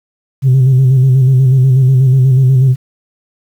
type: tone with vibrato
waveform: sine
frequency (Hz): 130.81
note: C3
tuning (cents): 0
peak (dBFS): -3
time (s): 0.42-2.76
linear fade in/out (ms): 50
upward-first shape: square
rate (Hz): 8.2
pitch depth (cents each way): 47
effects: tanh soft clip ceiling -3 dBFS + 7-bit